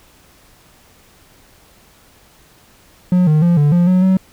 triangle tone with pitch steps, 180.6 / 153.4 / 172.8 / 146.3 / 174.7 / 183.6 / 188.4 Hz, F#3 / D#3 / F3 / D3 / F3 / F#3 / F#3, -42 / -24 / -18 / -6 / +1 / -13 / +32 cents, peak -7 dBFS, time 3.12-4.17 s, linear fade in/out 2 ms, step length 150 ms, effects pink hiss -49 dBFS RMS until 4.32 s

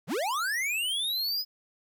square linear sweep, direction up, 106.9 to 5090 Hz, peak -28 dBFS, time 0.07-1.45 s, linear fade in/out 50 ms, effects 11-bit

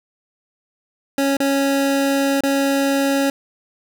25% pulse tone with dropouts, 276.1 Hz, C#4, 7 cents flat, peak -12 dBFS, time 1.18-3.3 s, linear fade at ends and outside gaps 2 ms, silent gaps 1.369-1.402 / 2.407-2.435 s, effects none

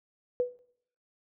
sine tone with exponential decay, 493.9 Hz, B4, in tune, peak -21 dBFS, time 0.4-0.59 s, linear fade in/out 0 ms, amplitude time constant 41 ms, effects noise-tail reverb RT60 0.7 s tail -23 dB re dry

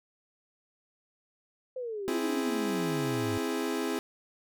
sine exponential sweep, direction down, 523.3 to 98 Hz, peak -33 dBFS, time 1.76-3.38 s, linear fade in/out 5 ms
40% pulse chord, C augmented, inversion none, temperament equal, 261.6 / 329.6 / 415.3 Hz, C4 / E4 / G#4, 0 / 0 / 0 cents, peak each -33 dBFS, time 2.08-3.99 s, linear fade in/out 0 ms
effects none

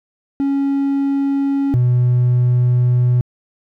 triangle tone pair in turn, 277.2 / 123.48 Hz, C#4 / B2, 0 / 0 cents, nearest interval octave + major second, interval 1400 cents, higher first, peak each -12 / -8 dBFS, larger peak second, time 0.4-1.74 / 1.74-3.21 s, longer second, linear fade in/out 0 ms, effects tanh soft clip ceiling -6 dBFS

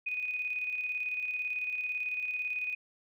sine tone with tremolo, 2489 Hz, D#7, in tune, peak -30 dBFS, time 0.06-2.75 s, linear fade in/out 10 ms, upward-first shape square, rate 18 Hz, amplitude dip 40%, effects none

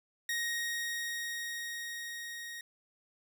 sawtooth tone with level ramp, 1874 Hz, A#6, 9 cents sharp, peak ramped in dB -28 to -38 dBFS, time 0.29-2.61 s, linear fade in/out 2 ms, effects none

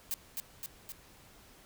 blue noise with echo, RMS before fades -34 dBFS, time 0.11-0.14 s, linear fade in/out 0 ms, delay 260 ms, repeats 3, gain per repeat -3 dB, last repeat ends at 0.92 s, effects pink hiss -58 dBFS RMS until 1.65 s

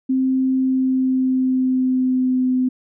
sine tone with pitch glide, 261.6 to 255.2 Hz, C4 to C4, 0 to -43 cents, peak -15 dBFS, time 0.09-2.69 s, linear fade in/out 10 ms, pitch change -43 cents, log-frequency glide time 0.55-2.5 s, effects none

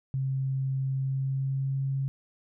sine tone with pitch glide, 133.8 to 135.75 Hz, C3 to C#3, +39 to -36 cents, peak -26 dBFS, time 0.14-2.08 s, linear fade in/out 0 ms, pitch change +25 cents, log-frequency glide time 0.93-1.82 s, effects none

